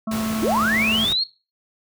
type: harmonic tone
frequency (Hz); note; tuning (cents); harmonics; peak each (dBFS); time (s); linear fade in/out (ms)
220; A3; 0; 1 / 3 / 5 / 6; -23 / -33 / -37 / -39; 0.07-1.05; 5
type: noise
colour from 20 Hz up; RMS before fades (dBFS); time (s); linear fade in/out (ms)
pink; -30; 0.11-1.13; 5
type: linear sweep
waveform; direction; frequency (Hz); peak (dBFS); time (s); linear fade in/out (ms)
sine; up; 261.6 to 4370; -18; 0.42-1.24; 10
effects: noise-tail reverb RT60 0.3 s tail -18 dB re dry + high-pass 60 Hz 12 dB/octave